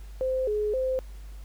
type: tone with vibrato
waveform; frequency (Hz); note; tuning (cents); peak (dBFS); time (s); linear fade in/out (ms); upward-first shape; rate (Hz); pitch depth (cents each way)
sine; 467.7; A#4; +6; -24; 0.21-0.99; 0; square; 1.9; 180
effects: added 50 Hz sine -39 dBFS peak until 1.44 s + pink hiss -57 dBFS RMS until 1.44 s